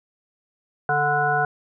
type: harmonic tone with a mistuned harmonic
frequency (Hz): 146.83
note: D3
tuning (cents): 0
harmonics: 1 / 3 / 5 / 7 / 9 / 10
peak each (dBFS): -29 / -28 / -21 / -30 / -32 / -23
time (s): 0.89-1.45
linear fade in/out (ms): 2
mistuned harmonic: 9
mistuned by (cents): +20
effects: none